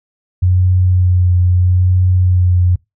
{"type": "tone with vibrato", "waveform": "sine", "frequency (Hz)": 90.6, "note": "F#2", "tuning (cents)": -36, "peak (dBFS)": -8, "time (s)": [0.42, 2.76], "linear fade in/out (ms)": 10, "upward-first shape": "sine", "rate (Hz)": 0.77, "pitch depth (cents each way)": 20, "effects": ["noise-tail reverb RT60 0.2 s tail -24 dB re dry"]}